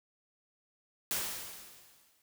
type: noise with exponential decay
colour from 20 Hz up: white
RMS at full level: -32 dBFS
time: 1.11-2.22 s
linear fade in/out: 1 ms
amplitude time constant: 240 ms
effects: none